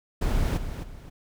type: noise with echo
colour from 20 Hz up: brown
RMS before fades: -24 dBFS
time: 0.21-0.58 s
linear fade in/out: 10 ms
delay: 260 ms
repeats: 2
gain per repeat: -9 dB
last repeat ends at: 1.1 s
effects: none